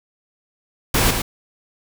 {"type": "noise with echo", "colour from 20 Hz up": "pink", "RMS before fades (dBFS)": -17, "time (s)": [0.94, 1.11], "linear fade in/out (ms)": 5, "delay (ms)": 110, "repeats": 1, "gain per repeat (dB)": -5, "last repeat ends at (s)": 1.22, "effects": []}